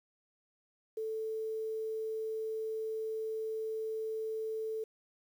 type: tone with quantisation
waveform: sine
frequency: 440 Hz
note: A4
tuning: in tune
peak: -34 dBFS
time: 0.97-4.84 s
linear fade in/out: 5 ms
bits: 10
effects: none